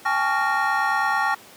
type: tone cluster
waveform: triangle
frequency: 793 / 862 / 1119 / 1393 / 1850 Hz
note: G5 / A5 / C#6 / F6 / A#6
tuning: +20 / -36 / +16 / -5 / -14 cents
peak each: -24 dBFS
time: 0.05-1.35 s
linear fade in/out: 10 ms
effects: pink hiss -46 dBFS RMS until 1.56 s + high-pass 200 Hz 12 dB/octave